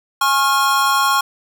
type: chord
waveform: square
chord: Db major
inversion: second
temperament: equal with one note detuned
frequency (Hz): 830.6 / 1087.8 / 1396.9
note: Ab5 / Db6 / F6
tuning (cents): 0 / -33 / 0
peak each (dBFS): -22 / -16 / -20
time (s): 0.21-1.21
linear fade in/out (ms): 5
effects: none